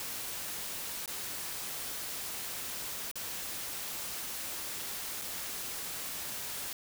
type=noise with dropouts; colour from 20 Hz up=white; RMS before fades=-39 dBFS; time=0-6.73 s; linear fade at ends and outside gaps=1 ms; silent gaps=1.059-1.077 / 3.114-3.156 / 5.215-5.219 s; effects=none